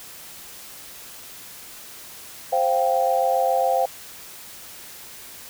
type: chord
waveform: sine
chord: C suspended fourth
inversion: none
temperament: just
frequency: 523.3 / 697.7 / 784.9 Hz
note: C5 / F5 / G5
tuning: 0 / -2 / +2 cents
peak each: -22 dBFS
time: 2.52-3.86 s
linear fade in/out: 10 ms
effects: white hiss -41 dBFS RMS until 5.49 s